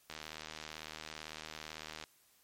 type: click train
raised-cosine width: 0.2 ms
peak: -26 dBFS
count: 152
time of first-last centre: 0.1-2.038 s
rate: 77.9 Hz
effects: white hiss -68 dBFS RMS until 2.43 s + MP3 64 kbps